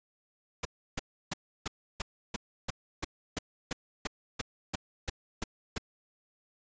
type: noise bursts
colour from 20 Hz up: pink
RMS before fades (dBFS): -33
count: 16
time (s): 0.63-5.782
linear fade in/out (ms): 5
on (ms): 22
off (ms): 320
effects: resampled to 16000 Hz